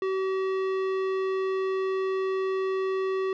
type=tone with tanh clipping; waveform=sine; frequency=381 Hz; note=G4; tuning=49 cents flat; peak=-27 dBFS; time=0.02-3.33 s; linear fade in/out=2 ms; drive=15 dB; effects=none